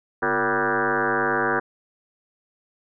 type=tone with frequency modulation; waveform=sine; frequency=974 Hz; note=B5; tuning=24 cents flat; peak=-19 dBFS; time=0.22-1.6 s; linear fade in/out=10 ms; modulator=103 Hz; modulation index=6.8; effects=none